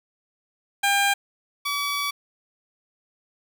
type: tone pair in turn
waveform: 15% pulse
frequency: 800 / 1142.9 Hz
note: G5 / D6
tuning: +35 / -47 cents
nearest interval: tritone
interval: 618 cents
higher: second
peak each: -12 / -18 dBFS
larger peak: first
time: 0.83-1.14 / 1.65-2.11 s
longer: second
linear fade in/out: 10 ms
effects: none